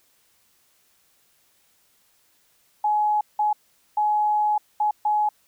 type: tone bursts at uneven times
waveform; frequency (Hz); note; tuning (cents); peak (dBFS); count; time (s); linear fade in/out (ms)
sine; 843; G#5; +26; -18; 5; 2.84-3.21 / 3.39-3.53 / 3.97-4.58 / 4.8-4.91 / 5.05-5.29; 5
effects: white hiss -63 dBFS RMS until 5.47 s